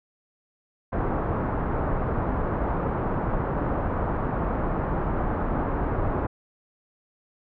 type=low-pass noise; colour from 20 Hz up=pink; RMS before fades=-26 dBFS; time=0.92-6.27 s; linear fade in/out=10 ms; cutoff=1300 Hz; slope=24 dB/octave; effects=none